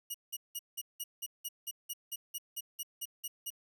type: tone bursts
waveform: 5% pulse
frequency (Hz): 2897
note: F#7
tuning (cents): -37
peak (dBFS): -28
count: 16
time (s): 0.1-3.504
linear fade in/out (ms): 10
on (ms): 44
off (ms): 180
effects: none